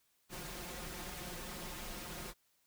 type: noise with comb filter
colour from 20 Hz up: pink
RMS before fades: -45 dBFS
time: 0.29-2.34 s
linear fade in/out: 50 ms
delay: 5.6 ms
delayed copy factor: +0.7
effects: white hiss -75 dBFS RMS until 2.66 s